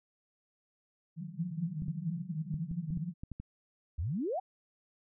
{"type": "band-pass noise", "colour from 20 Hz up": "white", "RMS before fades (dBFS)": -37, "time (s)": [1.16, 3.14], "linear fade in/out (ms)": 50, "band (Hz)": [150, 180], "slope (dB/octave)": 96}
{"type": "clicks", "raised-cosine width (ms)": 5, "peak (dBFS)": -29, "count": 9, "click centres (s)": [1.821, 1.883, 2.541, 2.714, 2.906, 2.973, 3.235, 3.317, 3.4]}
{"type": "exponential sweep", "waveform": "sine", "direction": "up", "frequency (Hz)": [67.9, 812], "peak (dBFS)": -31, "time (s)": [3.98, 4.4], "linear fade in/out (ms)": 10}
{"effects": []}